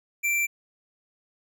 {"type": "tone", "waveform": "square", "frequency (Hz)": 2349, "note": "D7", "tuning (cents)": 0, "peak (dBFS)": -23, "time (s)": [0.23, 0.47], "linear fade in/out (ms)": 20, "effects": []}